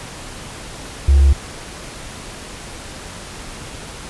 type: tone with hard clipping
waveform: triangle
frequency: 69 Hz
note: C#2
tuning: 7 cents flat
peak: -8 dBFS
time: 1.08-1.33 s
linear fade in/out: 5 ms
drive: 4 dB
effects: pink hiss -33 dBFS RMS until 4.09 s + resampled to 24000 Hz